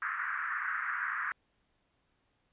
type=band-pass noise; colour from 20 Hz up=white; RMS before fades=-35 dBFS; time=0.02-1.32 s; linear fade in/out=0 ms; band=1200 to 1800 Hz; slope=48 dB/octave; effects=pink hiss -75 dBFS RMS until 2.52 s + resampled to 8000 Hz